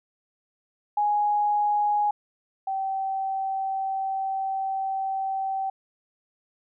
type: tone pair in turn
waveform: sine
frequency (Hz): 830.6 / 772.4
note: G#5 / G5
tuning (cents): 0 / -26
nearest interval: minor second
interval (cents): 126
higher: first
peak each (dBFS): -20 / -25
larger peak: first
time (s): 0.97-2.11 / 2.67-5.7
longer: second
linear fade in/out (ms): 5
effects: none